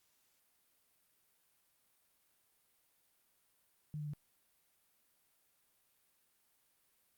sine tone with pitch steps, 151.1 / 149.11 / 147.14 Hz, D3 / D3 / D3, +50 / +27 / +4 cents, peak -39 dBFS, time 3.94-4.135 s, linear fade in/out 0 ms, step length 65 ms, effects white hiss -75 dBFS RMS until 7.17 s + Opus 48 kbps

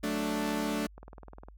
sawtooth chord, D major, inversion first, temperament equal, 185 / 220 / 293.7 Hz, F#3 / A3 / D4, 0 / 0 / 0 cents, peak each -35 / -29 / -29 dBFS, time 0.03-0.87 s, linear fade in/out 10 ms
click train, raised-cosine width 1 ms, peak -33 dBFS, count 11, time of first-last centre 0.98-1.485 s, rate 19.8 Hz
effects added 50 Hz sine -50 dBFS peak until 1.57 s

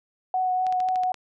sine tone with vibrato, 740 Hz, F#5, in tune, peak -21 dBFS, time 0.34-1.12 s, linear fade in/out 2 ms, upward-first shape triangle, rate 4 Hz, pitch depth 15 cents each way
clicks, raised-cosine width 0.2 ms, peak -22 dBFS, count 7, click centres 0.667 / 0.725 / 0.803 / 0.887 / 0.958 / 1.035 / 1.143 s
effects none

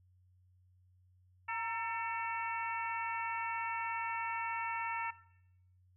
harmonic tone with a mistuned harmonic, 447.9 Hz, A4, 31 cents sharp, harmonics 2 / 3 / 4 / 5 / 6, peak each -39 / -42 / -43 / -43 / -45 dBFS, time 1.48-5.11 s, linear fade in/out 10 ms, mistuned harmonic 2, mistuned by +58 cents, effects noise-tail reverb RT60 0.8 s tail -18 dB re dry + added 91 Hz sine -64 dBFS peak until 5.96 s

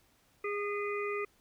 harmonic tone with a mistuned harmonic, 410 Hz, G#4, 22 cents flat, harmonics 1 / 3 / 5 / 6, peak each -34 / -39 / -41 / -42 dBFS, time 0.44-1.25 s, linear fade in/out 5 ms, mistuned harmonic 5, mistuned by -15 cents, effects pink hiss -68 dBFS RMS until 1.4 s

